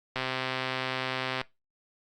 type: click train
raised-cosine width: 0.3 ms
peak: -14 dBFS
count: 164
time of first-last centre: 0.16-1.414 s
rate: 130 Hz
effects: noise-tail reverb RT60 0.2 s tail -20 dB re dry + Opus 48 kbps